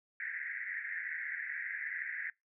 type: band-pass noise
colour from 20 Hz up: white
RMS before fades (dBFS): -40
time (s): 0.2-2.3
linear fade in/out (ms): 2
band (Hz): 1600 to 2100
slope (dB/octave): 96
effects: noise-tail reverb RT60 0.2 s tail -24 dB re dry